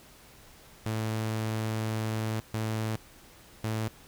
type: tone bursts at uneven times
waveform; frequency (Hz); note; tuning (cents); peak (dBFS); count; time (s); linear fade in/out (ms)
sawtooth; 110; A2; 0; -25; 3; 0.86-2.4 / 2.54-2.96 / 3.64-3.88; 0
effects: pink hiss -54 dBFS RMS until 4.07 s